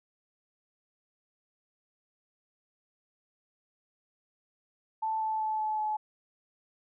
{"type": "tone with pitch steps", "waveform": "sine", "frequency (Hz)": [880, 873.9, 867.9, 861.9, 855.9], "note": ["A5", "A5", "A5", "A5", "A5"], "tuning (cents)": [0, -12, -24, -36, -48], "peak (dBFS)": -28, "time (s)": [5.02, 5.97], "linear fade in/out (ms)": 10, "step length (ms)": 190, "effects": []}